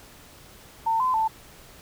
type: tone with pitch steps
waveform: sine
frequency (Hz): 900 / 1023 / 885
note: A5 / C6 / A5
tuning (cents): +39 / -39 / +10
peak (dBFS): -20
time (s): 0.86-1.28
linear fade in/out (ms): 10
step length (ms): 140
effects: pink hiss -49 dBFS RMS until 1.81 s